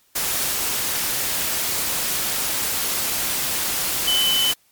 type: tone in noise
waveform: sine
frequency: 3029 Hz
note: F#7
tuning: 40 cents sharp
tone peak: -17 dBFS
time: 4.07-4.52 s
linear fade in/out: 10 ms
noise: white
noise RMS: -23 dBFS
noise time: 0.15-4.54 s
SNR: +3 dB
effects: white hiss -60 dBFS RMS until 4.71 s + MP3 96 kbps